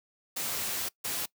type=noise bursts at uneven times; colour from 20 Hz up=white; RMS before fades=-33 dBFS; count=2; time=0.36-0.89 / 1.04-1.26 s; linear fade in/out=10 ms; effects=noise-tail reverb RT60 0.1 s tail -22 dB re dry + high-pass 80 Hz 12 dB/octave